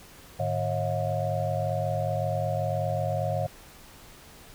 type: tone cluster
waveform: sine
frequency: 106.9 / 152.2 / 545 / 633 / 715 Hz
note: A2 / D#3 / C#5 / D#5 / F5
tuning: -49 / -38 / -29 / +30 / +41 cents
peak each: -30 / -33 / -32 / -32 / -32 dBFS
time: 0.39-3.47 s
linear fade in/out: 10 ms
effects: pink hiss -50 dBFS RMS until 4.54 s